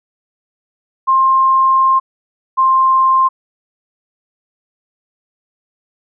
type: tone pair in turn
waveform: sine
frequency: 1059 / 1052.9 Hz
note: C6 / C6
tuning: +21 / +11 cents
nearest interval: unison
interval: 10 cents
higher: first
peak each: -8 dBFS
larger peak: neither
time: 1.07-2 / 2.57-3.29 s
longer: first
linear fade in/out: 20 ms
effects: none